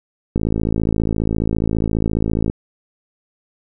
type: click train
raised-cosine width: 3 ms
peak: -6 dBFS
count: 118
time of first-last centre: 0.36-2.499 s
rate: 54.7 Hz
effects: none